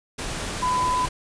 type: tone in noise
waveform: sine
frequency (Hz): 1003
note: B5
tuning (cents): +26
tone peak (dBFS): -20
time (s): 0.62-1.06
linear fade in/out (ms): 10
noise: pink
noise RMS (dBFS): -30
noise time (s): 0.18-1.09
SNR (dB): +7
effects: resampled to 22050 Hz